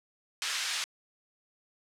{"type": "band-pass noise", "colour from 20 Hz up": "white", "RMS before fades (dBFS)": -33, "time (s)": [0.42, 0.84], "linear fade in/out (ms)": 0, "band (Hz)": [1500, 5200], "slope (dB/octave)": 12, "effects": ["low-pass 11000 Hz 12 dB/octave"]}